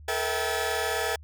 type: tone cluster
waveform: sawtooth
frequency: 438 / 477.5 / 649 / 779 / 1723 Hz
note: A4 / A#4 / E5 / G5 / A6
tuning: -8 / +42 / -27 / -11 / -37 cents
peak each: -29 dBFS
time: 0.08-1.16 s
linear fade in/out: 5 ms
effects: added 75 Hz sine -44 dBFS peak until 1.23 s